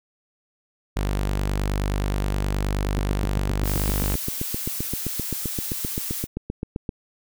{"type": "tone", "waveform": "sawtooth", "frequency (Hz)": 49.51, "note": "G1", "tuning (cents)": 18, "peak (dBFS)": -18, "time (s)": [0.96, 4.16], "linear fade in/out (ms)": 10}
{"type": "click train", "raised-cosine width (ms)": 3, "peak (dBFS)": -14, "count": 32, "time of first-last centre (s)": [2.85, 6.892], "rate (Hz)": 7.67}
{"type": "noise", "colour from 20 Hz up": "blue", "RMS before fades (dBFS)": -30, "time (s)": [3.63, 6.27], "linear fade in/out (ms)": 50}
{"effects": []}